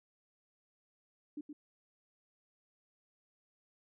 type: tone with echo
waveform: sine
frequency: 295.9 Hz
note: D4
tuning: 13 cents sharp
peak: -39 dBFS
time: 1.37-1.41 s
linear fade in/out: 5 ms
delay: 120 ms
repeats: 1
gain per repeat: -5 dB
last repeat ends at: 1.53 s
effects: none